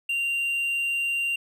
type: tone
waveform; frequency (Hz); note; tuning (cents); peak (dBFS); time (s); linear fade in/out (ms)
triangle; 2773; F7; -13; -22; 0.09-1.36; 5
effects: none